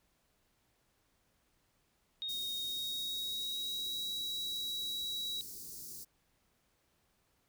sine tone with pitch glide, 3729 to 3885 Hz, A#7 to B7, 0 to -29 cents, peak -36 dBFS, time 2.22-5.41 s, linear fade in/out 0 ms, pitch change +71 cents, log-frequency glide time 2.62-4.18 s
white band-stop noise, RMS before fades -47 dBFS, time 2.28-6.05 s, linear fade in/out 20 ms, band 430 to 4500 Hz, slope 48 dB/octave
effects pink hiss -75 dBFS RMS until 7.48 s

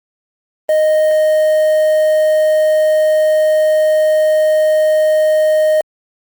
triangle tone with quantisation, 620 Hz, D#5, 6 cents flat, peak -7 dBFS, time 0.69-5.81 s, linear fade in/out 2 ms, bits 5, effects Opus 24 kbps

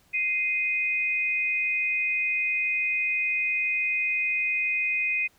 sine tone pair together, 2093 / 2494 Hz, C7 / D#7, 0 / +3 cents, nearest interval minor third, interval 303 cents, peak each -30 / -24 dBFS, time 0.13-5.28 s, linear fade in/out 20 ms, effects pink hiss -62 dBFS RMS until 5.38 s

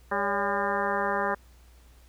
harmonic tone with a mistuned harmonic, 201.5 Hz, G3, 48 cents sharp, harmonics 1 / 2 / 3 / 4 / 5 / 6 / 7 / 8 / 9, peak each -37 / -33 / -32 / -32 / -32 / -33 / -37 / -34 / -36 dBFS, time 0.11-1.35 s, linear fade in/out 10 ms, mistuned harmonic 3, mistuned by -85 cents, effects added 60 Hz sine -52 dBFS peak until 2.08 s + pink hiss -61 dBFS RMS until 2.08 s

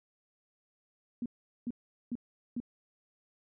sine tone bursts, 240 Hz, B3, 49 cents flat, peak -32 dBFS, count 4, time 1.22-2.602 s, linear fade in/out 2 ms, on 38 ms, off 410 ms, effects none

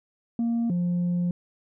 sine tone pair in turn, 233.1 / 175.89 Hz, A#3 / F3, 0 / +13 cents, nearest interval perfect fourth, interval 487 cents, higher first, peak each -20 dBFS, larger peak neither, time 0.39-0.7 / 0.7-1.31 s, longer second, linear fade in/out 2 ms, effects tanh soft clip ceiling -21 dBFS

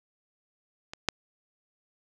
clicks, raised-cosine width 0.2 ms, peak -21 / -6 dBFS, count 2, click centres 0.935 / 1.087 s, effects none

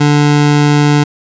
25% pulse tone, 146.8 Hz, D3, in tune, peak -3 dBFS, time 0-1.04 s, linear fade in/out 10 ms, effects resampled to 16000 Hz

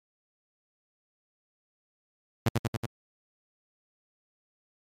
sawtooth tone with echo, 114.5 Hz, A#2, 31 cents flat, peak -17 dBFS, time 2.46-2.49 s, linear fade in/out 5 ms, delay 93 ms, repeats 4, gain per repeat -2 dB, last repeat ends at 2.862 s, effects MP3 64 kbps

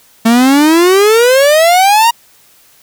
45% pulse exponential sweep, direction up, 222.9 to 954 Hz, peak -5 dBFS, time 0.25-2.11 s, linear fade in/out 10 ms, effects white hiss -46 dBFS RMS until 2.82 s

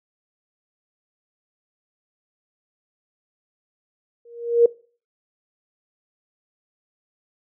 sine tone with exponential growth, 470.6 Hz, A#4, 16 cents sharp, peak -7 dBFS, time 4.25-4.66 s, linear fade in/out 5 ms, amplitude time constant 89 ms, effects noise-tail reverb RT60 0.4 s tail -22 dB re dry

